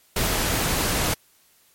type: noise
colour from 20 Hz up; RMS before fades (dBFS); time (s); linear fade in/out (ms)
pink; -23; 0.16-1.14; 5
effects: white hiss -59 dBFS RMS until 1.74 s + MP3 64 kbps